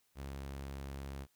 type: tone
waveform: sawtooth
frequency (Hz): 68.6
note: C#2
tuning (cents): -17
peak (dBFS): -38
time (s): 0.15-1.27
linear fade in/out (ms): 50
effects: white hiss -75 dBFS RMS until 1.35 s